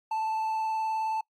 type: tone with vibrato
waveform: triangle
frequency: 880 Hz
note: A5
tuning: in tune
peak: -25 dBFS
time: 0.11-1.21 s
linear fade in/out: 5 ms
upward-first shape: sine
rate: 19 Hz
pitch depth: 13 cents each way
effects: noise-tail reverb RT60 0.1 s tail -24 dB re dry + Opus 48 kbps